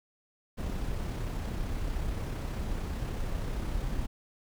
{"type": "noise with amplitude modulation", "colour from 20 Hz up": "brown", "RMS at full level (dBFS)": -32, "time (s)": [0.57, 4.07], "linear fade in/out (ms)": 20, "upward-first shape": "sine", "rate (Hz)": 33.1, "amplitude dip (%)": 25, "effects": []}